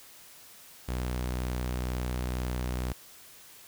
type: tone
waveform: sawtooth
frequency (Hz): 62.1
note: B1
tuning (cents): +10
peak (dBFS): -26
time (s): 0.88-2.93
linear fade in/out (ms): 10
effects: white hiss -52 dBFS RMS until 3.67 s